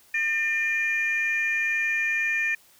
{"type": "tone pair together", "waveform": "sine", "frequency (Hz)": [1805.5, 2407], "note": ["A6", "D7"], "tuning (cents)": [44, 42], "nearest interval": "perfect fourth", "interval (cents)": 498, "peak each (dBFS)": -24, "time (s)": [0.14, 2.55], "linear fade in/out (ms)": 5, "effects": ["tanh soft clip ceiling -17 dBFS", "white hiss -57 dBFS RMS until 2.79 s"]}